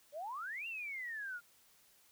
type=exponential two-way sweep; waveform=sine; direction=up then down; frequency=552 to 2800 to 1387 Hz; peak=-40 dBFS; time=0.12-1.41 s; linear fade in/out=50 ms; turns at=0.67 s; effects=white hiss -67 dBFS RMS until 2.11 s